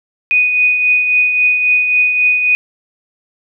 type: tone with tremolo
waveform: sine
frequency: 2484 Hz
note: D#7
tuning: 3 cents flat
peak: -7 dBFS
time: 0.31-2.55 s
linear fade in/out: 0 ms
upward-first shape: triangle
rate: 3.7 Hz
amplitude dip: 50%
effects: none